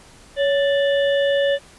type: harmonic tone with a mistuned harmonic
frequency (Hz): 587.3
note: D5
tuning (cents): 0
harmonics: 1 / 3 / 5 / 6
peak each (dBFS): -16 / -26 / -30 / -32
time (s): 0.36-1.59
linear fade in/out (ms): 50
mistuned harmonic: 1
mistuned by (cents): -80
effects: pink hiss -47 dBFS RMS until 1.78 s + resampled to 24000 Hz